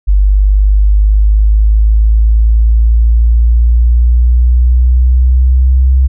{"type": "exponential sweep", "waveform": "sine", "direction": "up", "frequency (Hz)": [49, 65.4], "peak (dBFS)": -4, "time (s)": [0.07, 6.08], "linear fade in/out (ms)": 20, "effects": []}